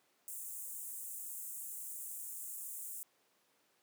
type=high-pass noise; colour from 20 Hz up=pink; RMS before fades=-45 dBFS; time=0.28-3.03 s; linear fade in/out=0 ms; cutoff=7500 Hz; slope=48 dB/octave; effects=pink hiss -73 dBFS RMS until 3.82 s + high-pass 300 Hz 12 dB/octave